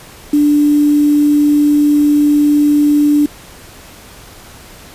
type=tone with quantisation; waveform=sine; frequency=293.7 Hz; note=D4; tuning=in tune; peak=-7 dBFS; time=0.33-3.26 s; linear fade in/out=5 ms; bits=5; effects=pink hiss -37 dBFS RMS until 4.94 s + resampled to 32000 Hz